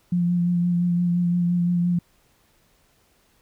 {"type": "tone with vibrato", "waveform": "sine", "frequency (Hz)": 174.9, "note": "F3", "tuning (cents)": 3, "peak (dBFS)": -18, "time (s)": [0.12, 1.99], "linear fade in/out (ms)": 5, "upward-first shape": "sine", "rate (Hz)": 5.8, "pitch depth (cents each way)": 20, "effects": ["pink hiss -62 dBFS RMS until 3.41 s"]}